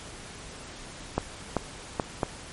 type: clicks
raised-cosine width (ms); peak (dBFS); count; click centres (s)
1; -10; 4; 1.18 / 1.567 / 1.998 / 2.232
effects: pink hiss -43 dBFS RMS until 2.52 s + MP3 48 kbps